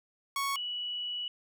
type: tone pair in turn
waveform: sawtooth / sine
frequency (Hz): 1108.7 / 2942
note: C#6 / F#7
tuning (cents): 0 / -11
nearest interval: octave + perfect fourth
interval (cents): 1689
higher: second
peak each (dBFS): -26 / -33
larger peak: first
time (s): 0.36-0.56 / 0.56-1.28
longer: second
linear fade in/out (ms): 2
effects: none